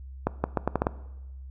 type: accelerating click train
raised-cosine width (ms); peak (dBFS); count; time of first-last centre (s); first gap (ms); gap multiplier
1; -9; 7; 0.27-0.869; 170; 0.78
effects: noise-tail reverb RT60 1.0 s tail -18 dB re dry + added 66 Hz sine -39 dBFS peak until 1.5 s